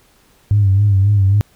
sine tone with vibrato, 99.9 Hz, G2, 33 cents sharp, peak -8 dBFS, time 0.51-1.41 s, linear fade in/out 0 ms, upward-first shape sine, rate 3.7 Hz, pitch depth 72 cents each way, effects tanh soft clip ceiling -4 dBFS + pink hiss -53 dBFS RMS until 1.55 s

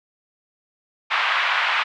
pink band-pass noise, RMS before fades -21 dBFS, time 1.1-1.84 s, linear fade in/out 20 ms, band 960 to 3100 Hz, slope 24 dB/octave, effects none

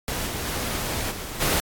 pink noise with level steps, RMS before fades -28 / -30 / -28 / -34 / -22 dBFS, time 0.08-1.6 s, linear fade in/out 0 ms, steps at 0.26 / 0.46 / 1.1 / 1.4 s, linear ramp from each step 20 ms, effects AAC 64 kbps

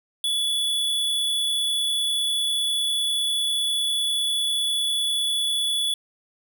square tone, 3427 Hz, A7, 46 cents flat, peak -22 dBFS, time 0.24-5.94 s, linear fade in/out 2 ms, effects none

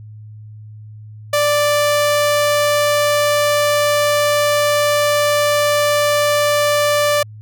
sawtooth tone, 587.3 Hz, D5, in tune, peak -9 dBFS, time 1.33-7.23 s, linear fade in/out 5 ms, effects added 107 Hz sine -33 dBFS peak until 7.41 s

